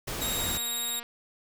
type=noise; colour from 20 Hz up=pink; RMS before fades=-34 dBFS; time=0.07-0.58 s; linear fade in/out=10 ms
type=tone with vibrato; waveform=15% pulse; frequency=3773 Hz; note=A#7; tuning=20 cents sharp; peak=-23 dBFS; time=0.21-1 s; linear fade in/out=10 ms; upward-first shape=triangle; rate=18 Hz; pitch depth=29 cents each way
type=click train; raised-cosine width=0.3 ms; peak=-27 dBFS; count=192; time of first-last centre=0.22-1.029 s; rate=236 Hz
effects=none